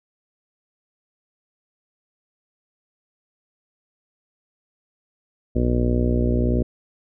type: harmonic tone with a mistuned harmonic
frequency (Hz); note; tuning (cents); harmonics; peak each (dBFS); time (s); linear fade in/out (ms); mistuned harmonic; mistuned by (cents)
60.7; B1; -29; 1 / 2 / 3 / 4 / 5 / 6 / 7 / 8 / 9 / 10; -21 / -24 / -34 / -23 / -31 / -27 / -35 / -30 / -39 / -33; 5.55-6.63; 10; 1; +16
effects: none